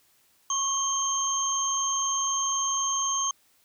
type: tone cluster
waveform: sine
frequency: 1092 / 3139 / 6380 Hz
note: C#6 / G7 / G8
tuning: -26 / +2 / +30 cents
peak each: -29 / -35 / -26 dBFS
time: 0.5-3.31 s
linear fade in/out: 2 ms
effects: white hiss -64 dBFS RMS until 3.64 s